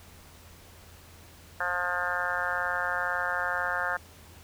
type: harmonic tone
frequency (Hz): 177.8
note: F3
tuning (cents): +31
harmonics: 3 / 4 / 5 / 6 / 7 / 8 / 9 / 10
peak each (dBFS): -38 / -36 / -37 / -38 / -36 / -33 / -32 / -36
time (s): 1.6-3.97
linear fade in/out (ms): 5
effects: added 84 Hz sine -53 dBFS peak until 4.43 s + pink hiss -53 dBFS RMS until 4.43 s